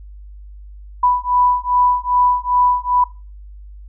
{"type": "beating tone pair", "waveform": "sine", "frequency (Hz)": [987.8, 990.3], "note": ["B5", "B5"], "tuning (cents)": [0, 4], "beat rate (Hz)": 2.5, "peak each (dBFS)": -16, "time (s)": [1.03, 3.04], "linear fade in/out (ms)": 5, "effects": ["noise-tail reverb RT60 0.3 s tail -19 dB re dry", "added 50 Hz sine -34 dBFS peak until 3.88 s"]}